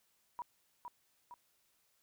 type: tone with echo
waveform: sine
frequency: 967 Hz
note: B5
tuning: 37 cents flat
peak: -38 dBFS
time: 0.39-0.42 s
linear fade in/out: 0 ms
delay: 460 ms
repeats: 2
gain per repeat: -5 dB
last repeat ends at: 1.34 s
effects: white hiss -75 dBFS RMS until 2.02 s